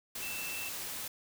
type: tone in noise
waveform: sine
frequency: 2665 Hz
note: E7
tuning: 18 cents sharp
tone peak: -40 dBFS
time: 0.22-0.69 s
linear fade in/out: 5 ms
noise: white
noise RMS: -40 dBFS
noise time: 0.15-1.08 s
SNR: -3 dB
effects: none